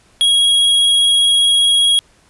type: tone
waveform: square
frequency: 3305 Hz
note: G#7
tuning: 9 cents flat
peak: -10 dBFS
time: 0.21-1.99 s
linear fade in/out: 0 ms
effects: pink hiss -52 dBFS RMS until 2.29 s + resampled to 24000 Hz